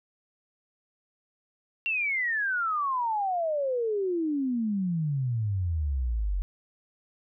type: exponential sweep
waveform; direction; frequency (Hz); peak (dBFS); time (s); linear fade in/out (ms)
sine; down; 2760 to 44.31; -25; 1.86-6.42; 0
effects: none